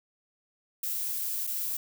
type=noise with dropouts; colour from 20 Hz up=violet; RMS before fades=-32 dBFS; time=0.83-1.77 s; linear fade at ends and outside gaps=5 ms; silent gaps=1.469-1.472 s; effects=none